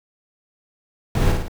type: noise with echo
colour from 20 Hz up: brown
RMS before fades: -18 dBFS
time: 1.15-1.32 s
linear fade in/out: 2 ms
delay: 54 ms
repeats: 3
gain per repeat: -4 dB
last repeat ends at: 1.482 s
effects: none